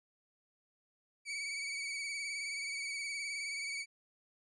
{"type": "tone with vibrato", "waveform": "sawtooth", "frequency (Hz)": 2266, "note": "C#7", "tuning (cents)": 37, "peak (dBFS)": -34, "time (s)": [1.25, 3.86], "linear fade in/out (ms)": 50, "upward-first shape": "sine", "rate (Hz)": 19, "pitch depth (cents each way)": 45, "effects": ["resampled to 22050 Hz"]}